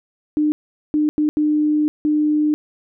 sine tone bursts at uneven times, 301.6 Hz, D4, 46 cents sharp, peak -14 dBFS, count 5, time 0.37-0.52 / 0.94-1.09 / 1.18-1.29 / 1.37-1.88 / 2.05-2.54 s, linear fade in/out 0 ms, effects none

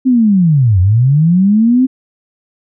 sine linear two-way sweep, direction down then up, 265.2 to 87.31 to 265.2 Hz, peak -6 dBFS, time 0.05-1.87 s, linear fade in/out 20 ms, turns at 0.8 s, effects none

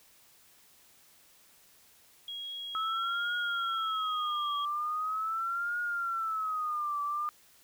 sine tone with pitch glide, 3299 to 3269 Hz, G#7 to G#7, -12 to -28 cents, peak -37 dBFS, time 2.28-4.65 s, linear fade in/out 2 ms, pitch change -16 cents, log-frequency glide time 3.34-4.17 s
sine tone with vibrato, 1290 Hz, E6, 38 cents flat, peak -30 dBFS, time 2.75-7.29 s, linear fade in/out 0 ms, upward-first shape triangle, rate 0.41 Hz, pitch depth 190 cents each way
effects white hiss -61 dBFS RMS until 7.63 s

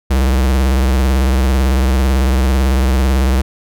square tone with vibrato, 65.41 Hz, C2, in tune, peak -11 dBFS, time 0.1-3.42 s, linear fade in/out 10 ms, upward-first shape sine, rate 18 Hz, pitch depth 98 cents each way, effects none

